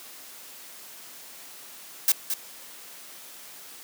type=noise with echo; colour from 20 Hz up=blue; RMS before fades=-19 dBFS; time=2.08-2.12 s; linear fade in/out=2 ms; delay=220 ms; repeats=1; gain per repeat=-8 dB; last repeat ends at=2.34 s; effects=white hiss -45 dBFS RMS until 3.83 s + high-pass 200 Hz 12 dB/octave